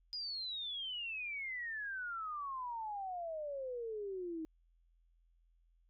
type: exponential sweep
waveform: sine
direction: down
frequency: 4978 to 312.6 Hz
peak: -39 dBFS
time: 0.13-4.45 s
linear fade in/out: 0 ms
effects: added 42 Hz sine -68 dBFS peak until 5.89 s